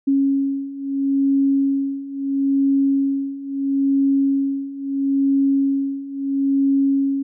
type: beating tone pair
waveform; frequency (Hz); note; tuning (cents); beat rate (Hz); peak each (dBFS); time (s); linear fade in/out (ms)
sine; 274.4 / 275.15; C#4 / C#4; -17 / -13; 0.75; -21 / -18; 0.07-7.23; 10
effects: none